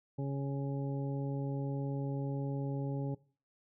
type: harmonic tone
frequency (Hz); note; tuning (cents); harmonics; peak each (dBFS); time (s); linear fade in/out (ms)
138.59; C#3; 0; 1 / 2 / 3 / 4 / 6; -34 / -40 / -44 / -46 / -50; 0.18-3.15; 10
effects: noise-tail reverb RT60 0.4 s tail -20 dB re dry